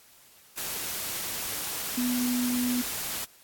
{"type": "tone in noise", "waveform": "sine", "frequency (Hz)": 246.9, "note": "B3", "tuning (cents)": 0, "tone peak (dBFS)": -25, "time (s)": [1.97, 2.82], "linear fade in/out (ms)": 10, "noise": "white", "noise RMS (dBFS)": -33, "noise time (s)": [0.57, 3.25], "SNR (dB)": 5, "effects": ["white hiss -56 dBFS RMS until 3.43 s", "AAC 64 kbps"]}